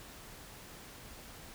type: silence
effects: pink hiss -51 dBFS RMS until 1.54 s